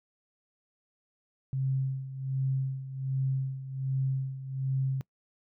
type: tone with tremolo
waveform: sine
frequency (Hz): 133.4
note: C3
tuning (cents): +34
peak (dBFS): -25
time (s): 1.53-5.01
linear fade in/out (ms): 0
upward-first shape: sine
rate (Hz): 1.3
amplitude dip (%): 75
effects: noise-tail reverb RT60 0.1 s tail -23 dB re dry